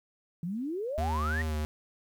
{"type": "exponential sweep", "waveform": "sine", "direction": "up", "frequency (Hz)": [160.7, 1922], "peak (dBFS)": -31, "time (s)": [0.43, 1.42], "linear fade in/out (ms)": 2}
{"type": "tone with vibrato", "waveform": "square", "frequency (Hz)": 77.78, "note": "D#2", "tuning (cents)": 0, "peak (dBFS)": -30, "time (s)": [0.98, 1.65], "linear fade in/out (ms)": 0, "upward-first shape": "sine", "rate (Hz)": 2.9, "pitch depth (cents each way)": 41}
{"effects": ["11-bit"]}